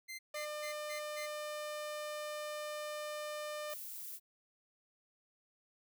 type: tone bursts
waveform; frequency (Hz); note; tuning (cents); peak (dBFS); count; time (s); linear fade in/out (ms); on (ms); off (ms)
sawtooth; 2080; C7; -11; -40; 5; 0.08-1.27; 20; 110; 160
type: tone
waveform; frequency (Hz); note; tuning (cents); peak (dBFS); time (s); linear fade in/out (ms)
sawtooth; 600; D5; +37; -36; 0.34-3.74; 5
type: noise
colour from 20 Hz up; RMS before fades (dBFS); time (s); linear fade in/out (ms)
violet; -46; 3.68-4.2; 50
effects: none